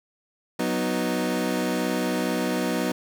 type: chord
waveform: 25% pulse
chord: B major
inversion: second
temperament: equal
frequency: 185 / 246.9 / 311.1 Hz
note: F#3 / B3 / D#4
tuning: 0 / 0 / 0 cents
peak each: -25 / -23 / -25 dBFS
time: 0.59-2.92 s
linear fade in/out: 5 ms
effects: none